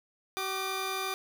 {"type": "tone pair together", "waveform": "15% pulse", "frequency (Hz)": [381.1, 1194.6], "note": ["G4", "D6"], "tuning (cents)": [-49, 29], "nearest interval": "octave + minor sixth", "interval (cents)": 1978, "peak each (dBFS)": -28, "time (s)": [0.37, 1.14], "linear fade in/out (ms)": 0, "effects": []}